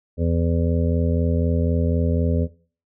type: harmonic tone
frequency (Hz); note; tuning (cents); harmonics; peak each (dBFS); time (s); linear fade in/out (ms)
84; E2; +33; 1 / 2 / 3 / 5 / 6 / 7; -20 / -25 / -26 / -29 / -29 / -32; 0.17-2.48; 50
effects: noise-tail reverb RT60 0.4 s tail -17 dB re dry